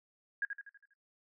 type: tone with echo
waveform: sine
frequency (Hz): 1637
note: G#6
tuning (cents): -25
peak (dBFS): -30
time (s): 0.42-0.45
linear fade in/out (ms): 2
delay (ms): 81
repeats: 6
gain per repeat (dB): -6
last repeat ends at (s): 0.936
effects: noise-tail reverb RT60 0.1 s tail -18 dB re dry